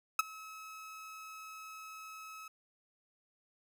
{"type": "tone with ADSR envelope", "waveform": "30% pulse", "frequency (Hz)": 1289, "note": "E6", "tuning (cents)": -39, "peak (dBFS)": -20, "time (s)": [0.19, 2.48], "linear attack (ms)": 3, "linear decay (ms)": 19, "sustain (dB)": -24, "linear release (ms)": 4, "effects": []}